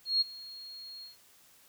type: tone with ADSR envelope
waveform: sine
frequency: 4280 Hz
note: C8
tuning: 38 cents sharp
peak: -22 dBFS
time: 0.05-1.17 s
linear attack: 160 ms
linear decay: 19 ms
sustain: -21 dB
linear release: 140 ms
effects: white hiss -61 dBFS RMS until 1.68 s